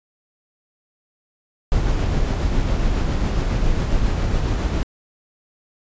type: noise with tremolo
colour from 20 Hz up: brown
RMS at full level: -18 dBFS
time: 1.72-4.83 s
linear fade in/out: 0 ms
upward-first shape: sine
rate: 7.3 Hz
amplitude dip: 25%
effects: resampled to 16000 Hz